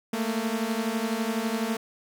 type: beating tone pair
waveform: sawtooth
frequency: 218.5 / 230.5 Hz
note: A3 / A#3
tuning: -12 / -19 cents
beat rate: 12 Hz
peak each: -25 dBFS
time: 0.13-1.77 s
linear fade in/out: 5 ms
effects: none